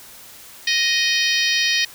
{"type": "harmonic tone with a mistuned harmonic", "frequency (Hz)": 622.3, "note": "D#5", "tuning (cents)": 0, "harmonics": [3, 4, 5, 6, 7, 8, 9], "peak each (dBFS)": [-22, -23, -24, -25, -25, -26, -27], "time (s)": [0.67, 1.85], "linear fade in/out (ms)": 5, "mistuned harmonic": 9, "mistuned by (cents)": 18, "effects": ["white hiss -42 dBFS RMS until 1.94 s"]}